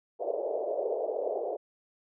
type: band-pass noise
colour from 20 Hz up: pink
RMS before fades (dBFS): -32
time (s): 0.19-1.57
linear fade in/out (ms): 20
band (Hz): 420 to 670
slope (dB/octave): 48
effects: none